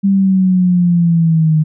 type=linear sweep; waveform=sine; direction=down; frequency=198.2 to 153.6 Hz; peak=-8 dBFS; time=0.03-1.64 s; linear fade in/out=20 ms; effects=none